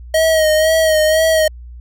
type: tone with vibrato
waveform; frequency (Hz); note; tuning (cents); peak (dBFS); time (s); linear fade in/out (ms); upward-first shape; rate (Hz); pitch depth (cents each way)
square; 631; D#5; +24; -11; 0.14-1.48; 5; sine; 2; 40
effects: added 60 Hz sine -31 dBFS peak until 1.8 s